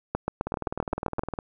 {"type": "two click trains", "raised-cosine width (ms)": 1, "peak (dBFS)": [-11, -16], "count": [9, 19], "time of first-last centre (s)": [[0.15, 1.193], [0.47, 1.388]], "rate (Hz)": [7.67, 19.6], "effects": []}